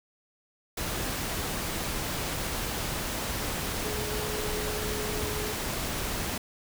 sine tone in noise, 423.6 Hz, G#4, 34 cents sharp, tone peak -35 dBFS, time 3.84-5.53 s, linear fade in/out 5 ms, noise pink, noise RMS -32 dBFS, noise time 0.77-6.38 s, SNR -6 dB, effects none

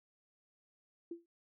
sine tone with exponential decay, 339.4 Hz, F4, 49 cents flat, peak -37 dBFS, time 1.11-1.26 s, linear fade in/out 5 ms, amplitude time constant 31 ms, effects none

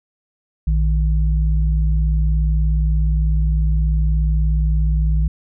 sine tone pair together, 58.34 / 155.56 Hz, A#1 / D#3, +2 / 0 cents, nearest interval octave + perfect fourth, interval 1698 cents, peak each -14 / -22 dBFS, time 0.67-5.28 s, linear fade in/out 5 ms, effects none

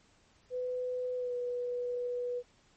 sine tone with pitch glide, 501 to 489.8 Hz, B4 to B4, +25 to -14 cents, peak -32 dBFS, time 0.5-2.43 s, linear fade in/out 50 ms, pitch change -39 cents, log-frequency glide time 1.16-1.34 s, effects pink hiss -66 dBFS RMS until 2.76 s + MP3 32 kbps

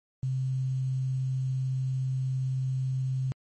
sine tone with quantisation, 130.81 Hz, C3, in tune, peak -26 dBFS, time 0.23-3.32 s, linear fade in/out 0 ms, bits 9, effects MP3 32 kbps

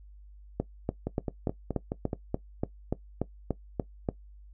two click trains, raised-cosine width 2 ms, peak -14 / -17 dBFS, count 13 / 6, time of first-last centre 0.6-4.088 / 1.07-2.132 s, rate 3.44 / 4.71 Hz, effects noise-tail reverb RT60 0.1 s tail -17 dB re dry + added 50 Hz sine -48 dBFS peak until 4.53 s

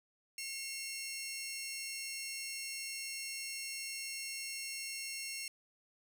15% pulse tone pair together, 2166 / 2733 Hz, C#7 / F7, -41 / -38 cents, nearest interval major third, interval 403 cents, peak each -38 / -35 dBFS, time 0.38-5.48 s, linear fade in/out 2 ms, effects none

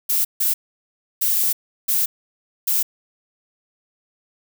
violet noise bursts at uneven times, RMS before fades -19 dBFS, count 5, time 0.09-0.25 / 0.4-0.54 / 1.21-1.53 / 1.88-2.06 / 2.67-2.83 s, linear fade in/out 10 ms, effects none

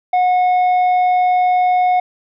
sine tone with tanh clipping, 728 Hz, F#5, 28 cents flat, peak -12 dBFS, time 0.13-2 s, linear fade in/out 5 ms, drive 5 dB, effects none

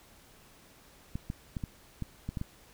clicks, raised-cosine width 5 ms, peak -22 dBFS, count 8, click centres 1.155 / 1.301 / 1.568 / 1.638 / 2.023 / 2.29 / 2.372 / 2.414 s, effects pink hiss -58 dBFS RMS until 2.73 s

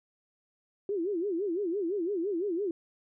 sine tone with vibrato, 370 Hz, F#4, in tune, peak -28 dBFS, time 0.89-2.71 s, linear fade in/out 2 ms, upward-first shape sine, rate 5.9 Hz, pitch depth 220 cents each way, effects none

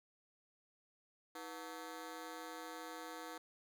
15% pulse ring-modulated tone, 405.7 Hz, G#4, 41 cents flat, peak -37 dBFS, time 1.35-3.38 s, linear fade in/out 5 ms, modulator 86.3 Hz, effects none

